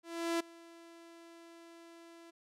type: tone with ADSR envelope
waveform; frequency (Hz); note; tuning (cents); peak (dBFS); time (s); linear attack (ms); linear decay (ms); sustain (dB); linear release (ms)
sawtooth; 335.5; E4; +31; -26; 0.03-2.31; 370; 8; -23; 13
effects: low-pass 11000 Hz 12 dB/octave